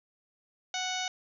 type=harmonic tone; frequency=740 Hz; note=F#5; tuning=in tune; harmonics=1 / 2 / 3 / 4 / 5 / 6 / 7 / 8 / 9; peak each=-36 / -40 / -39 / -39 / -38 / -45 / -45 / -40 / -46 dBFS; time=0.74-1.08 s; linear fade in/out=2 ms; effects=none